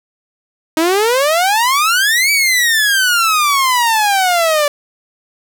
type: exponential two-way sweep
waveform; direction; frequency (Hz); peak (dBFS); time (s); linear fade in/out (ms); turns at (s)
sawtooth; up then down; 309.9 to 2313 to 575; -7; 0.77-4.68; 2; 2.31
effects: none